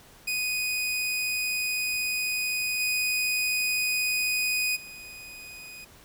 sawtooth tone with level steps, 2489 Hz, D#7, in tune, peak -23 / -21 / -38 dBFS, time 0.27-5.85 s, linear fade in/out 10 ms, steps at 2.79 / 4.75 s, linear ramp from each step 20 ms, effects pink hiss -53 dBFS RMS until 6.04 s

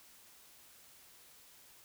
silence, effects white hiss -60 dBFS RMS until 1.84 s

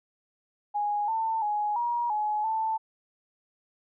sine tone with pitch steps, 828 / 894 / 836 / 952 / 845 / 884 Hz, G#5 / A5 / G#5 / A#5 / G#5 / A5, -5 / +27 / +11 / +36 / +30 / +8 cents, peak -25 dBFS, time 0.74-2.78 s, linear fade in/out 20 ms, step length 340 ms, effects none

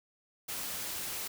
white noise, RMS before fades -38 dBFS, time 0.48-1.28 s, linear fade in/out 10 ms, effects none

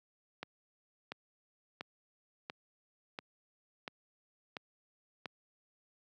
click train, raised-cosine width 0.3 ms, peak -24 dBFS, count 8, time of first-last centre 0.43-5.258 s, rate 1.45 Hz, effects high-pass 150 Hz 12 dB/octave

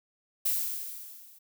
violet noise with level ramp, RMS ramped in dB -26 to -55 dBFS, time 0.45-1.39 s, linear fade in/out 10 ms, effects none

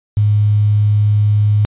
sine tone with quantisation, 104.6 Hz, G#2, 13 cents sharp, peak -9 dBFS, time 0.17-1.65 s, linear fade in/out 0 ms, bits 6, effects resampled to 8000 Hz

